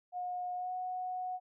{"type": "tone with pitch glide", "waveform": "sine", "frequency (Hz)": [721, 734.9], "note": ["F#5", "F#5"], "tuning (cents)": [-45, -12], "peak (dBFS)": -35, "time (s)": [0.12, 1.4], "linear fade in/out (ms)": 50, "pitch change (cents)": 33, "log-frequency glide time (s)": [0.55, 0.72], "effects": []}